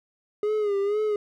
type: tone with vibrato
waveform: triangle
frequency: 412.5 Hz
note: G#4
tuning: 12 cents flat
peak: -20 dBFS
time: 0.43-1.16 s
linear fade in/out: 2 ms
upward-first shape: sine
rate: 2.1 Hz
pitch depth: 72 cents each way
effects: none